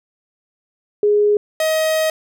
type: tone pair in turn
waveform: sine / 45% pulse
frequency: 415.3 / 632 Hz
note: G#4 / D#5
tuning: 0 / +27 cents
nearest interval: perfect fifth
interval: 727 cents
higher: second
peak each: -11 / -15 dBFS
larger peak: first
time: 1.03-1.37 / 1.6-2.1 s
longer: second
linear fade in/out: 2 ms
effects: none